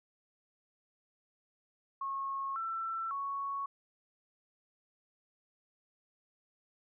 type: tone with pitch steps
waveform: sine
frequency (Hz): 1091 / 1338 / 1110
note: C#6 / E6 / C#6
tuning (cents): -28 / +25 / +2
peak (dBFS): -34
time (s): 2.01-3.66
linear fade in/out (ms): 5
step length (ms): 550
effects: none